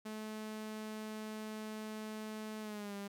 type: tone with pitch glide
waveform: sawtooth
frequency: 216.1 to 200.5 Hz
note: A3 to G3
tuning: -31 to +39 cents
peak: -38 dBFS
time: 0.05-3.08 s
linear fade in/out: 10 ms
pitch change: -130 cents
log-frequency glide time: 2.61-2.95 s
effects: none